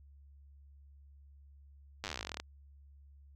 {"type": "slowing click train", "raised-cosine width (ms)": 0.2, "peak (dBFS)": -21, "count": 22, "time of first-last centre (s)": [2.04, 2.4], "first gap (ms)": 9, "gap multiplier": 1.06, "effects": ["added 70 Hz sine -55 dBFS peak until 3.35 s"]}